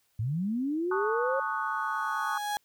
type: linear sweep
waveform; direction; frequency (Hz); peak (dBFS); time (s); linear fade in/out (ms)
sine; up; 100 to 550; -27; 0.19-1.4; 5
type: chord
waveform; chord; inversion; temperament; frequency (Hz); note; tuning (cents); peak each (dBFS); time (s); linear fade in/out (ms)
sine; D# half-diminished seventh; second; equal; 880 / 1108.7 / 1244.5 / 1480; A5 / C#6 / D#6 / F#6; 0 / 0 / 0 / 0; -34; 0.91-2.38; 5
type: tone with exponential growth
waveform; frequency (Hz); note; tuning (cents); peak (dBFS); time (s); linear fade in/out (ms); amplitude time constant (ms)
35% pulse; 830.6; G#5; 0; -26; 1.23-2.57; 0; 290
effects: white hiss -71 dBFS RMS until 2.64 s